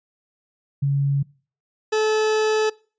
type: tone pair in turn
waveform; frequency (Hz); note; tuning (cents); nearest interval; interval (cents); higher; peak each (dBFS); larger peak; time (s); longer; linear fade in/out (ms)
sine / 40% pulse; 140 / 432.8; C#3 / A4; +18 / -29; octave + minor sixth; 1953; second; -17; neither; 0.82-1.23 / 1.92-2.7; second; 10
effects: noise-tail reverb RT60 0.4 s tail -23 dB re dry + resampled to 16000 Hz